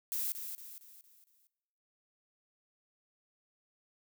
violet noise with echo, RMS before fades -35 dBFS, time 0.12-0.32 s, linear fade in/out 0 ms, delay 230 ms, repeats 5, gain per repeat -7 dB, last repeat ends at 1.47 s, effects noise-tail reverb RT60 1.0 s tail -19 dB re dry

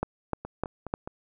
two click trains, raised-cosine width 1 ms, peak -22 / -13 dBFS, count 4 / 4, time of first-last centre 0.45-1.075 / 0.03-0.939 s, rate 4.8 / 3.3 Hz, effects none

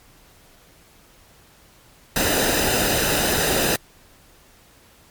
pink noise with comb filter, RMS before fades -20 dBFS, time 2.16-3.76 s, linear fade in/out 2 ms, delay 0.9 ms, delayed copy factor -0.6, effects pink hiss -52 dBFS RMS until 5.1 s + MP3 96 kbps

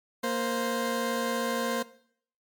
20% pulse tone pair together, 233.1 / 523.3 Hz, A#3 / C5, 0 / 0 cents, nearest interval octave + major second, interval 1400 cents, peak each -25 dBFS, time 0.23-1.83 s, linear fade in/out 10 ms, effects noise-tail reverb RT60 0.6 s tail -18 dB re dry + MP3 96 kbps

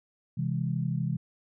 sine chord, C augmented, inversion none, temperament just, 130.81 / 163.52 / 204.4 Hz, C3 / E3 / G#3, 0 / -14 / -27 cents, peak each -30 / -30 / -35 dBFS, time 0.37-1.17 s, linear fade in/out 10 ms, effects none

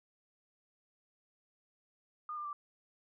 sine tone with pitch steps, 1220 / 1195.6 / 1171.7 Hz, D#6 / D6 / D6, -34 / +31 / -4 cents, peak -38 dBFS, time 2.29-2.53 s, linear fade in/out 2 ms, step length 80 ms, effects none

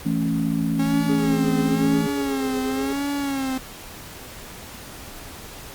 sine chord, A major, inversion second, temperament equal, 164.81 / 220 / 277.2 Hz, E3 / A3 / C#4, 0 / 0 / 0 cents, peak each -24 dBFS, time 0.05-2.07 s, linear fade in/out 10 ms
45% pulse tone with vibrato, 271.5 Hz, C#4, 36 cents flat, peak -23 dBFS, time 0.79-3.58 s, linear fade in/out 5 ms, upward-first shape sine, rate 0.97 Hz, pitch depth 79 cents each way
triangle tone with tremolo, 415.3 Hz, G#4, in tune, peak -24 dBFS, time 1.09-2.93 s, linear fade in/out 5 ms, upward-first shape sine, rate 8.3 Hz, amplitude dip 50%
effects pink hiss -39 dBFS RMS until 5.74 s + Opus 48 kbps

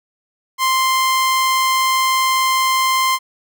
sawtooth tone, 1046.5 Hz, C6, in tune, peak -10 dBFS, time 0.58-3.19 s, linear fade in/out 50 ms, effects none

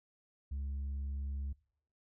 sine tone, 69.3 Hz, C#2, in tune, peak -33 dBFS, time 0.51-1.53 s, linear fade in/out 10 ms, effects noise-tail reverb RT60 0.6 s tail -24 dB re dry + tanh soft clip ceiling -35 dBFS

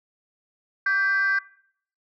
sine tone with frequency modulation, 1573 Hz, G6, 6 cents sharp, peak -18 dBFS, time 0.86-1.39 s, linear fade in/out 5 ms, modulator 423 Hz, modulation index 0.49, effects noise-tail reverb RT60 0.6 s tail -20 dB re dry + tanh soft clip ceiling -16 dBFS

